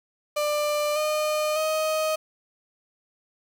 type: tone with pitch steps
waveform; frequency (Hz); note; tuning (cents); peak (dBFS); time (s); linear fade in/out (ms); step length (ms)
35% pulse; 594 / 610 / 626.4; D5 / D#5 / D#5; +20 / -34 / +11; -21; 0.36-2.16; 10; 600
effects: 8-bit